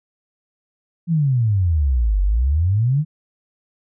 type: exponential two-way sweep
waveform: sine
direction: down then up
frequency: 174.61 to 46.25 to 160.1 Hz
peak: -14 dBFS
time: 1.07-3.05 s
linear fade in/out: 50 ms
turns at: 2.22 s
effects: none